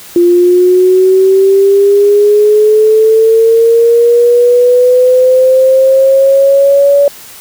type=linear sweep; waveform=sine; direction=up; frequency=346 to 570 Hz; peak=-3 dBFS; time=0.16-7.08 s; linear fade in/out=2 ms; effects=white hiss -32 dBFS RMS until 7.4 s